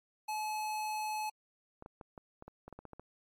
square tone, 857 Hz, A5, 46 cents flat, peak -35 dBFS, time 0.28-1.3 s, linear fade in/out 10 ms
clicks, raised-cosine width 1 ms, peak -33 dBFS, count 12, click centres 1.824 / 1.861 / 2.012 / 2.178 / 2.424 / 2.48 / 2.68 / 2.727 / 2.79 / 2.853 / 2.933 / 2.996 s
effects MP3 64 kbps

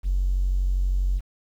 triangle tone, 46.25 Hz, F#1, in tune, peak -16 dBFS, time 0.03-1.21 s, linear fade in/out 50 ms, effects tanh soft clip ceiling -17 dBFS + 9-bit

